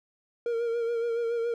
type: tone with vibrato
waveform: triangle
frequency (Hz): 466.2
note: A#4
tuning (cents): 0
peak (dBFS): -24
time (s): 0.46-1.54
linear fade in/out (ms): 2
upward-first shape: sine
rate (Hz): 7.1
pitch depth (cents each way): 35
effects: none